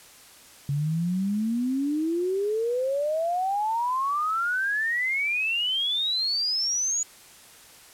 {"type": "exponential sweep", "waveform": "sine", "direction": "up", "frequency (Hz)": [138.59, 6880], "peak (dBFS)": -23, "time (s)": [0.69, 7.03], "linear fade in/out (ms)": 2, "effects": ["white hiss -50 dBFS RMS until 7.93 s", "low-pass 12000 Hz 12 dB/octave"]}